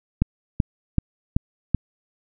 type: click train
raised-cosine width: 5 ms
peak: -5 dBFS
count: 5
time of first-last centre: 0.22-1.747 s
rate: 2.62 Hz
effects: none